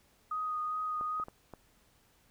sine tone with vibrato, 1244 Hz, D#6, 1 cent flat, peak -32 dBFS, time 0.31-1.24 s, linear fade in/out 5 ms, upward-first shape sine, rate 2.5 Hz, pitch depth 14 cents each way
clicks, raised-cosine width 1 ms, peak -31 dBFS, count 4, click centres 1.011 / 1.199 / 1.284 / 1.537 s
effects pink hiss -67 dBFS RMS until 2.3 s

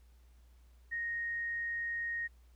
sine tone, 1864.7 Hz, A#6, in tune, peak -34 dBFS, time 0.91-2.28 s, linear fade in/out 20 ms, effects added 60 Hz sine -58 dBFS peak until 2.55 s + pink hiss -73 dBFS RMS until 2.55 s

